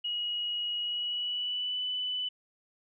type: tone with pitch glide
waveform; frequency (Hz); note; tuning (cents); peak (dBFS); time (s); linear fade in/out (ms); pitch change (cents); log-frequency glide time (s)
sine; 2900 to 2992; F#7 to F#7; -35 to +19; -30; 0.04-2.29; 10; +54; 0.81-1.82
effects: none